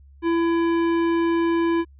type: tone with tanh clipping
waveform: sine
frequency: 335 Hz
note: E4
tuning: 28 cents sharp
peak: -20 dBFS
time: 0.22-1.85 s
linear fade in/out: 50 ms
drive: 16 dB
effects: added 69 Hz sine -46 dBFS peak until 1.99 s + resampled to 8000 Hz